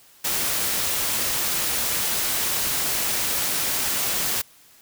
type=noise; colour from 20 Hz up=white; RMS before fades=-24 dBFS; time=0.24-4.42 s; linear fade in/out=10 ms; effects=white hiss -53 dBFS RMS until 4.81 s